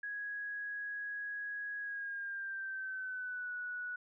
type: tone with pitch glide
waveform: sine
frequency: 1661.2 to 1471.4 Hz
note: G#6 to F#6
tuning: 0 to -10 cents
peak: -38 dBFS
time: 0.03-3.96 s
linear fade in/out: 5 ms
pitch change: -210 cents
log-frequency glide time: 1.8-3.52 s
effects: none